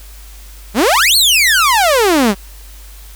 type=exponential two-way sweep; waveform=sawtooth; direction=up then down; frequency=184.5 to 4497 to 184.5 Hz; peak=-5 dBFS; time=0.74-2.35 s; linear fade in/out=50 ms; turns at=1.16 s; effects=added 50 Hz sine -33 dBFS peak until 3.15 s + white hiss -41 dBFS RMS until 3.15 s